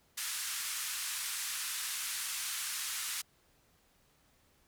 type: band-pass noise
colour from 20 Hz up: white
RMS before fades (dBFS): -38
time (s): 0.17-3.22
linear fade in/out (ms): 10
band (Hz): 1200 to 12000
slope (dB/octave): 24
effects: pink hiss -69 dBFS RMS until 4.67 s